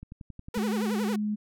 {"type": "click train", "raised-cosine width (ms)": 5, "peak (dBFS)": -29, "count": 7, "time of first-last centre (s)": [0.03, 0.575], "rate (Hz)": 11}
{"type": "tone with vibrato", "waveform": "sawtooth", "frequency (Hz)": 428.7, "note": "A4", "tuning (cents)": -45, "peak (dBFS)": -28, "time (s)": [0.54, 1.16], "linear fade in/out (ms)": 5, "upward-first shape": "sine", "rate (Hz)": 11, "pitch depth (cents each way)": 270}
{"type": "tone with pitch glide", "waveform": "sine", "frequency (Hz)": [212.5, 210.4], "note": ["G#3", "G#3"], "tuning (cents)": [40, 23], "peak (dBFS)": -26, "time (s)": [0.55, 1.36], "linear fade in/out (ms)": 20, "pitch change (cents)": -17, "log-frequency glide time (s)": [0.86, 0.95]}
{"effects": []}